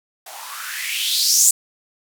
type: noise with band-pass filter sweep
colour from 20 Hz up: violet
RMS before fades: -20 dBFS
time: 0.26-1.51 s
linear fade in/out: 5 ms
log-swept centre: 670 to 7800 Hz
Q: 5.1
effects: none